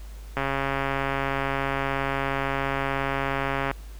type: click train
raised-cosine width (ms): 0.5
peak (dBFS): -11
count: 459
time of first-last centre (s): 0.37-3.713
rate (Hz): 137
effects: added 51 Hz sine -37 dBFS peak until 3.99 s + pink hiss -52 dBFS RMS until 3.99 s